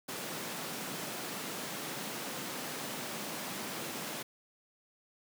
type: high-pass noise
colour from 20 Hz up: pink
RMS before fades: -40 dBFS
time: 0.08-4.23 s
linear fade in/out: 10 ms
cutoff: 160 Hz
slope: 24 dB/octave
effects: none